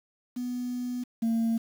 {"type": "tone pair in turn", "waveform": "sine", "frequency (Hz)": [246.9, 227.9], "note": ["B3", "A#3"], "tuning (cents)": [0, -39], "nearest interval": "minor second", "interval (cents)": 139, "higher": "first", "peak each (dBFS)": [-29, -21], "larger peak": "second", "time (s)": [[0.36, 1.04], [1.22, 1.58]], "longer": "first", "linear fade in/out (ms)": 10, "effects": ["tanh soft clip ceiling -22 dBFS", "8-bit"]}